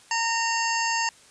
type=harmonic tone with a mistuned harmonic; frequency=918 Hz; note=A#5; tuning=27 cents flat; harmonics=1 / 2 / 3 / 5 / 6 / 7 / 8; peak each=-26 / -29 / -31 / -33 / -34 / -34 / -35 dBFS; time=0.11-1.09 s; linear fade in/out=2 ms; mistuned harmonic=6; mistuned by=-89 cents; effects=white hiss -53 dBFS RMS until 1.3 s + resampled to 22050 Hz